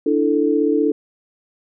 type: chord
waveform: sine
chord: D suspended second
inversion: none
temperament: equal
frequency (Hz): 293.7 / 329.6 / 440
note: D4 / E4 / A4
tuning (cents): 0 / 0 / 0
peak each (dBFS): -18 / -20 / -18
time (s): 0.06-0.92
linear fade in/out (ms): 5
effects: none